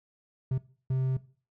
triangle tone bursts at uneven times, 130.81 Hz, C3, in tune, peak -23 dBFS, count 2, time 0.51-0.58 / 0.9-1.17 s, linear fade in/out 5 ms, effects noise-tail reverb RT60 0.4 s tail -18 dB re dry

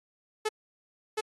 sawtooth tone with echo, 431.7 Hz, A4, 33 cents flat, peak -22 dBFS, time 0.45-0.49 s, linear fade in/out 10 ms, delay 720 ms, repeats 1, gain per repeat -2 dB, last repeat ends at 1.21 s, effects AAC 32 kbps

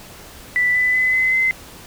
sine tone with pitch steps, 1978 / 1997.5 / 2017 / 2037 / 2057 Hz, B6 / B6 / B6 / C7 / C7, +2 / +19 / +36 / -47 / -30 cents, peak -14 dBFS, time 0.56-1.51 s, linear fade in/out 0 ms, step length 190 ms, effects pink hiss -40 dBFS RMS until 1.86 s

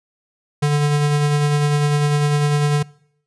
square tone with tremolo, 146.83 Hz, D3, in tune, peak -14 dBFS, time 0.62-2.83 s, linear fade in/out 10 ms, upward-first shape sine, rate 10 Hz, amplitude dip 30%, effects noise-tail reverb RT60 0.7 s tail -24 dB re dry + resampled to 24000 Hz

